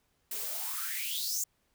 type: noise with high-pass filter sweep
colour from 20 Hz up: blue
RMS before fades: -35 dBFS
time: 0.31-1.44 s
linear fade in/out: 5 ms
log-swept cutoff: 340 to 7300 Hz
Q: 7.5
effects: pink hiss -74 dBFS RMS until 1.74 s